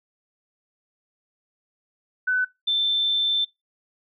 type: tone pair in turn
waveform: sine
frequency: 1503 / 3548 Hz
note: F#6 / A7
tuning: +27 / +14 cents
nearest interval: octave + minor third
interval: 1487 cents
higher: second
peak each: -19 dBFS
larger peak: neither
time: 2.27-2.45 / 2.67-3.45 s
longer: second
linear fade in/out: 10 ms
effects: noise-tail reverb RT60 0.2 s tail -22 dB re dry